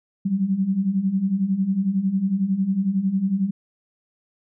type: beating tone pair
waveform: sine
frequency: 185.3 / 196.3 Hz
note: F#3 / G3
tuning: +3 / +3 cents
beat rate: 11 Hz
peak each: -25 / -20 dBFS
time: 0.25-3.51 s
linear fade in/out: 10 ms
effects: none